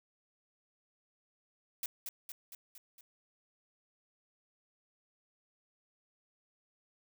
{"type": "noise with echo", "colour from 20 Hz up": "blue", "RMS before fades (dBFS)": -37, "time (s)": [1.83, 1.86], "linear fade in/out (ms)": 2, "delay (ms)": 230, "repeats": 5, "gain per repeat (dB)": -4, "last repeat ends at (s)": 3.01, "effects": []}